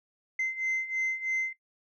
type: beating tone pair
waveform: sine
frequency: 2068 / 2071.1 Hz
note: C7 / C7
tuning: -21 / -18 cents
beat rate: 3.1 Hz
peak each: -32 / -29 dBFS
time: 0.39-1.53 s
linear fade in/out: 5 ms
effects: noise-tail reverb RT60 0.1 s tail -17 dB re dry + tanh soft clip ceiling -24 dBFS